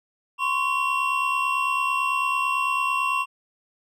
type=tone cluster; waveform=triangle; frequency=1035 / 1104 / 2739 Hz; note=C6 / C#6 / F7; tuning=-19 / -7 / -34 cents; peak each=-24 dBFS; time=0.38-3.26 s; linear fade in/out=50 ms; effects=none